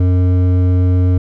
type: tone with hard clipping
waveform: sine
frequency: 90.8 Hz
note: F#2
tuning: 32 cents flat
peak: -11 dBFS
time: 0-1.18 s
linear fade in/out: 5 ms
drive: 10 dB
effects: none